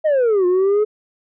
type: exponential two-way sweep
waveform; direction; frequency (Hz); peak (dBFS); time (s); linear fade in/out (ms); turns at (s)
sine; down then up; 642 to 353.3 to 430.7; -10; 0.04-0.85; 20; 0.46
effects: tanh soft clip ceiling -12 dBFS